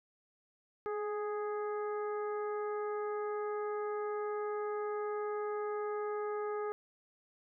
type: harmonic tone with a mistuned harmonic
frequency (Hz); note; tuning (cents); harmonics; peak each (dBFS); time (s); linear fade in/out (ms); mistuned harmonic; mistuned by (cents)
415.3; G#4; 0; 1 / 2 / 3 / 4 / 5; -35 / -44 / -43 / -52 / -57; 0.86-6.72; 0; 1; +22
effects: none